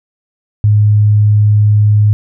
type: tone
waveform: sine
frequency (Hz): 105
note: G#2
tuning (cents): +19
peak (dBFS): -5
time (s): 0.64-2.13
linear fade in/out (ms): 0
effects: none

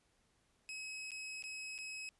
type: tone with dropouts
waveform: sawtooth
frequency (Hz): 2557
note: D#7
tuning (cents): +47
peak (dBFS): -40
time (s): 0.69-2.09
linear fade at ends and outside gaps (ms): 0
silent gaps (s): 1.107-1.117 / 1.424-1.439 / 1.78-1.787
effects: pink hiss -75 dBFS RMS until 2.19 s + resampled to 24000 Hz

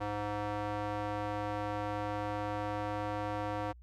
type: tone with band-pass filter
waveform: square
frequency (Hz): 103.83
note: G#2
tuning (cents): 0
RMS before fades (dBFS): -36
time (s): 0-3.73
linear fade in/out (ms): 20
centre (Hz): 810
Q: 1.1
effects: added 60 Hz sine -51 dBFS peak until 3.82 s + Opus 48 kbps

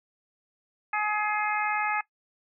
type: harmonic tone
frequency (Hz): 421.8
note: G#4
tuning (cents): +27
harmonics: 2 / 3 / 4 / 5 / 6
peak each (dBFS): -29 / -31 / -32 / -33 / -34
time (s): 0.93-2.01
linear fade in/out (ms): 5
effects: noise-tail reverb RT60 0.1 s tail -19 dB re dry

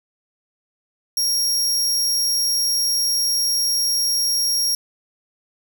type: tone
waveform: sawtooth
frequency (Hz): 5590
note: F8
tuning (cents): +1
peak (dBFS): -15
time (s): 1.17-4.75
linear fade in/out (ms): 2
effects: 8-bit

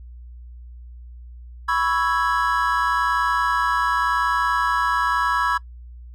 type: chord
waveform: triangle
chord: C# minor seventh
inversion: third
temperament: equal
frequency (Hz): 987.8 / 1108.7 / 1318.5 / 1661.2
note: B5 / C#6 / E6 / G#6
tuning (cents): 0 / 0 / 0 / 0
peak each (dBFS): -22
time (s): 1.68-5.58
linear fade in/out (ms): 10
effects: noise-tail reverb RT60 0.1 s tail -23 dB re dry + added 60 Hz sine -37 dBFS peak until 6.14 s

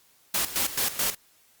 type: noise with tremolo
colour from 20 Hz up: white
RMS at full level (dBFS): -25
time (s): 0.34-1.15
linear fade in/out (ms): 5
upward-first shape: square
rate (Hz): 4.6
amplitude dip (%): 75
effects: white hiss -61 dBFS RMS until 1.6 s + Opus 48 kbps

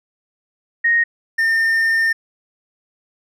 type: tone pair in turn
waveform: sine / triangle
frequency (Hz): 1864 / 1812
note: A#6 / A#6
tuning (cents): -1 / -50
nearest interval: unison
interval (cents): 49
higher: first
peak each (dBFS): -12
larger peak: neither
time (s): 0.84-1.04 / 1.38-2.13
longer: second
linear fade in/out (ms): 10
effects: none

